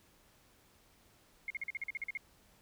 sine tone bursts, 2146 Hz, C7, 43 cents sharp, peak -35 dBFS, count 11, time 1.48-2.173 s, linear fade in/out 2 ms, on 23 ms, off 44 ms, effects pink hiss -66 dBFS RMS until 2.61 s

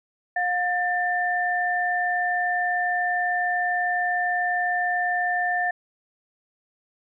sine tone pair together, 715 / 1783.6 Hz, F5 / A6, +41 / +23 cents, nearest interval octave + major third, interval 1582 cents, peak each -24 dBFS, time 0.36-5.71 s, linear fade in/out 5 ms, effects none

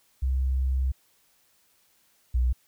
sine tone pair in turn, 65.41 / 61.61 Hz, C2 / B1, 0 / -4 cents, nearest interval minor second, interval 104 cents, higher first, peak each -22 / -20 dBFS, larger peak second, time 0.22-0.92 / 2.34-2.53 s, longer first, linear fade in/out 10 ms, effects white hiss -65 dBFS RMS until 2.67 s

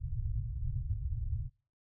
white low-pass noise, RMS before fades -35 dBFS, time 0-1.5 s, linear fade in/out 50 ms, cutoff 130 Hz, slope 96 dB/octave, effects noise-tail reverb RT60 0.4 s tail -26 dB re dry

